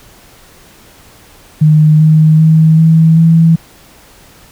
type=tone with pitch steps; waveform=sine; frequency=153.8 / 156.31 / 158.86 / 161.45 / 164.08 Hz; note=D#3 / D#3 / D#3 / E3 / E3; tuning=-20 / +8 / +36 / -36 / -8 cents; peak=-3 dBFS; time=1.61-3.56 s; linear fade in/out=10 ms; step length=390 ms; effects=pink hiss -41 dBFS RMS until 4.51 s

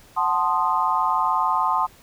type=chord; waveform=sine; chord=F# diminished seventh; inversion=none; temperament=equal with one note detuned; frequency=740 / 880 / 1046.5 / 1237.3 Hz; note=F#5 / A5 / C6 / Eb6; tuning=0 / 0 / 0 / -10 cents; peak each=-27 / -23 / -22 / -25 dBFS; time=0.16-1.87 s; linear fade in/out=20 ms; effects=pink hiss -51 dBFS RMS until 2.02 s

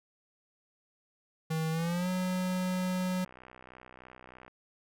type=tone with pitch glide; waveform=square; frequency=159.9 to 183.68 Hz; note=D#3 to F#3; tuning=+48 to -12 cents; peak=-30 dBFS; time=1.5-3.25 s; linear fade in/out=10 ms; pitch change=+240 cents; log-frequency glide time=1.71-2.09 s
type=click train; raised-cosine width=0.5 ms; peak=-35 dBFS; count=171; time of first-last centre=1.79-4.48 s; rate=63.2 Hz
effects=none

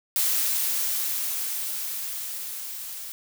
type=noise with level ramp; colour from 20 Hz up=blue; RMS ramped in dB=-23 to -37 dBFS; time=0.16-3.12 s; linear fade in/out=0 ms; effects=none

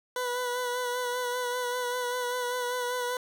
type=tone with vibrato; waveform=20% pulse; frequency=493.9 Hz; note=B4; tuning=in tune; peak=-24 dBFS; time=0.16-3.17 s; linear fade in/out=2 ms; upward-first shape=sine; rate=5.1 Hz; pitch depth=27 cents each way; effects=none

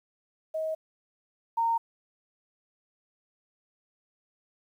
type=tone pair in turn; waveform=sine; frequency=634 / 920 Hz; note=D#5 / A#5; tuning=+32 / -23 cents; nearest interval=tritone; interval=645 cents; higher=second; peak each=-28 / -23 dBFS; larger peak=second; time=0.54-0.75 / 1.57-1.78 s; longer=neither; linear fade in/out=10 ms; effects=10-bit

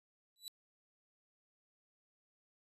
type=tone with exponential growth; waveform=sawtooth; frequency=3951 Hz; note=B7; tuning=in tune; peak=-37 dBFS; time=0.36-0.48 s; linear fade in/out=0 ms; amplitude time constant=26 ms; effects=resampled to 32000 Hz

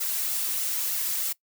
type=noise with flanger; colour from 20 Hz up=blue; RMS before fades=-28 dBFS; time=0-1.33 s; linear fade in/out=10 ms; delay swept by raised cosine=1.4 to 3.1 ms; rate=3.2 Hz; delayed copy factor=+0.55; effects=noise-tail reverb RT60 0.1 s tail -21 dB re dry

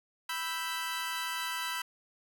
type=chord; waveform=20% pulse; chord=E minor; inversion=second; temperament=equal; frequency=987.8 / 1318.5 / 1568 Hz; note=B5 / E6 / G6; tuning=0 / 0 / 0 cents; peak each=-32 / -33 / -34 dBFS; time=0.29-1.82 s; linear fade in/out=5 ms; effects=none

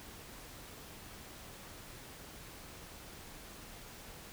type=silence; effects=pink hiss -51 dBFS RMS until 4.32 s

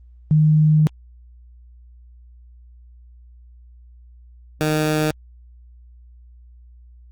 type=tone pair in turn; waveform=sine / 15% pulse; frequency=153.9 / 153.9 Hz; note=D#3 / D#3; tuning=-19 / -19 cents; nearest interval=unison; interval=0 cents; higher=neither; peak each=-11 dBFS; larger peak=neither; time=0.31-0.87 / 4.61-5.11 s; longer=first; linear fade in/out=0 ms; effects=added 60 Hz sine -43 dBFS peak until 7.11 s + Opus 24 kbps

